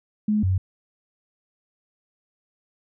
sine tone pair in turn, 211.6 / 93.71 Hz, G#3 / F#2, +33 / +23 cents, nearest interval octave + major second, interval 1410 cents, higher first, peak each -18 dBFS, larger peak neither, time 0.28-0.43 / 0.43-0.58 s, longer neither, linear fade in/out 5 ms, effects none

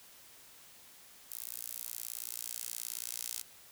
10% pulse tone with high-pass filter sweep, 58.7 Hz, A#1, 13 cents sharp, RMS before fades -42 dBFS, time 1.3-3.42 s, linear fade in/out 10 ms, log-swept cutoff 11000 to 7200 Hz, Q 0.76, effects white hiss -57 dBFS RMS until 3.71 s

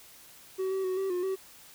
triangle tone with pitch steps, 378.1 / 383.2 / 371.7 / 385.7 / 357.9 / 381.7 Hz, F#4 / G4 / F#4 / G4 / F4 / G4, +38 / -39 / +8 / -28 / +42 / -46 cents, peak -26 dBFS, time 0.58-1.36 s, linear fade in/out 20 ms, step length 130 ms, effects white hiss -53 dBFS RMS until 1.74 s

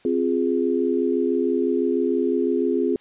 sine chord, F minor, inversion second, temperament equal, 261.6 / 349.2 / 415.3 Hz, C4 / F4 / Ab4, 0 / 0 / 0 cents, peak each -23 dBFS, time 0.05-2.96 s, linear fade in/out 2 ms, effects white hiss -56 dBFS RMS until 3 s + resampled to 8000 Hz

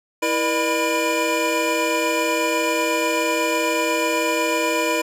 square tone cluster, 327.3 / 477 / 603 / 990 / 2411 Hz, E4 / A#4 / D5 / B5 / D7, -12 / +40 / +46 / +4 / +45 cents, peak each -26 dBFS, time 0.22-5.02 s, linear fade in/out 10 ms, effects low-pass 12000 Hz 12 dB/octave

